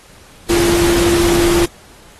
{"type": "tone in noise", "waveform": "sine", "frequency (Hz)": 343.7, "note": "F4", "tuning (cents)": -28, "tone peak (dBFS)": -12, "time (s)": [0.49, 1.66], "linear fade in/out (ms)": 10, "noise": "pink", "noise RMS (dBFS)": -18, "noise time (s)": [0.49, 1.66], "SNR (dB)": 3, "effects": ["pink hiss -44 dBFS RMS until 2.19 s", "AAC 32 kbps"]}